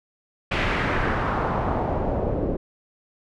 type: noise with low-pass filter sweep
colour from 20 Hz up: pink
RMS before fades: -24 dBFS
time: 0.51-2.57 s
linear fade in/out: 10 ms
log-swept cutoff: 2600 to 430 Hz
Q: 1.7
effects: none